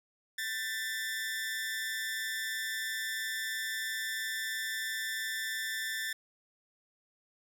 sawtooth tone with amplitude modulation, 1774 Hz, A6, 14 cents sharp, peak -27 dBFS, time 0.38-6.13 s, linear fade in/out 5 ms, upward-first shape sine, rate 223 Hz, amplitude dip 70%, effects none

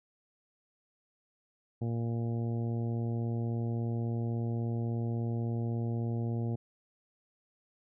harmonic tone, 116.4 Hz, A#2, 2 cents flat, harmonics 1 / 2 / 3 / 4 / 5 / 6 / 7, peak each -31 / -37 / -42 / -45 / -51 / -50 / -54 dBFS, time 1.81-6.56 s, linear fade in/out 10 ms, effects none

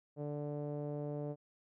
sawtooth tone with low-pass filter, 146.83 Hz, D3, in tune, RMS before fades -40 dBFS, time 0.16-1.36 s, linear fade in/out 50 ms, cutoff 550 Hz, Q 2.9, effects none

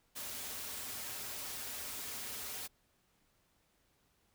white noise with comb filter, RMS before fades -43 dBFS, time 0.15-2.68 s, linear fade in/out 20 ms, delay 5.9 ms, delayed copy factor -0.5, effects pink hiss -74 dBFS RMS until 4.34 s

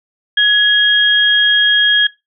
sine tone pair together, 1678 / 3259 Hz, G#6 / G#7, +17 / -33 cents, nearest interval major seventh, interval 1150 cents, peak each -11 dBFS, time 0.37-2.07 s, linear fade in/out 5 ms, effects noise-tail reverb RT60 0.2 s tail -20 dB re dry

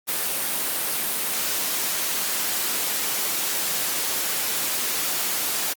white high-pass noise, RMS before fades -25 dBFS, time 0.07-5.74 s, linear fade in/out 20 ms, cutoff 180 Hz, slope 12 dB/octave, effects Opus 32 kbps

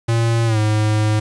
square tone with pitch glide, 115.5 to 107.14 Hz, A#2 to A2, -16 to -46 cents, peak -15 dBFS, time 0.08-1.2 s, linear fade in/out 10 ms, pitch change -130 cents, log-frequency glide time 0.46-0.58 s, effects resampled to 22050 Hz + 7-bit

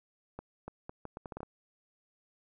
accelerating click train, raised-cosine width 1 ms, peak -27 dBFS, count 10, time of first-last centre 0.39-1.431 s, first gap 290 ms, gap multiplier 0.74, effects none

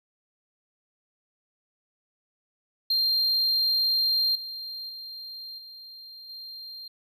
triangle tone with level steps, 4186 Hz, C8, in tune, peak -20 / -33 / -36 / -41 / -37 dBFS, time 2.9-6.88 s, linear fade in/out 5 ms, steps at 4.35 / 4.89 / 5.58 / 6.29 s, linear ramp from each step 5 ms, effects none

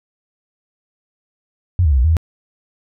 sine tone with pitch steps, 89.5 / 76 / 68 / 60.8 / 80.3 / 81.3 Hz, F2 / D#2 / C#2 / B1 / E2 / E2, +43 / -40 / -33 / -26 / -45 / -23 cents, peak -10 dBFS, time 1.79-2.168 s, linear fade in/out 0 ms, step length 63 ms, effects none

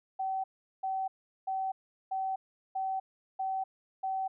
sine tone bursts, 765 Hz, G5, 42 cents flat, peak -30 dBFS, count 7, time 0.19-4.28 s, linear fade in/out 10 ms, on 250 ms, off 390 ms, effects none

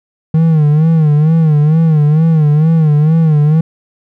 triangle tone with vibrato, 155.56 Hz, D#3, in tune, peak -4 dBFS, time 0.34-3.61 s, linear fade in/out 5 ms, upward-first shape sine, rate 2.2 Hz, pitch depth 96 cents each way, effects none

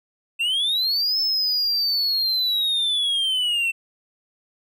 triangle linear two-way sweep, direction up then down, 2665 to 5274 to 2665 Hz, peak -18 dBFS, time 0.39-3.72 s, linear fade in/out 20 ms, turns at 1.2 s, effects none

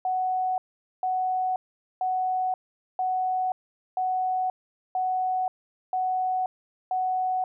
sine tone bursts, 743 Hz, F#5, 7 cents sharp, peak -23 dBFS, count 8, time 0.05-7.44 s, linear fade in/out 2 ms, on 530 ms, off 450 ms, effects none

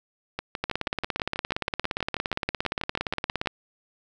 two click trains, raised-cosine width 0.3 ms, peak -13 / -10 dBFS, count 20 / 50, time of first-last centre 0.39-3.459 / 0.64-3.472 s, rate 6.19 / 17.3 Hz, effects none

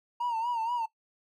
triangle tone with vibrato, 932.3 Hz, A#5, in tune, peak -25 dBFS, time 0.2-0.86 s, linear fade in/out 10 ms, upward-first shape sine, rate 4.2 Hz, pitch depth 83 cents each way, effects noise-tail reverb RT60 0.1 s tail -19 dB re dry + tanh soft clip ceiling -23 dBFS

